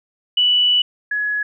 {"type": "tone pair in turn", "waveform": "sine", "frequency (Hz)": [2960, 1686], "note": ["F#7", "G#6"], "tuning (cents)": [0, 26], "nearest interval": "minor seventh", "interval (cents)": 974, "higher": "first", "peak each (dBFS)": [-12, -18], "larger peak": "first", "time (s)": [[0.37, 0.82], [1.11, 1.43]], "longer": "first", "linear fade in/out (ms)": 5, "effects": []}